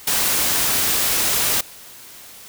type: noise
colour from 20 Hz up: white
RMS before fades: -19 dBFS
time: 0.07-1.61 s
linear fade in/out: 5 ms
effects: white hiss -41 dBFS RMS until 2.48 s